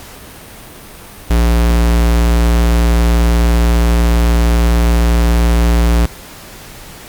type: tone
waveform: square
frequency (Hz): 58.27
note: A#1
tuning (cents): 0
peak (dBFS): -9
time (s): 1.3-6.06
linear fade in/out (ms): 5
effects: pink hiss -34 dBFS RMS until 7.08 s + Opus 48 kbps